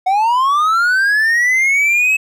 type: linear sweep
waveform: triangle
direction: up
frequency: 731 to 2596 Hz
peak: -9 dBFS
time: 0.06-2.17 s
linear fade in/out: 10 ms
effects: none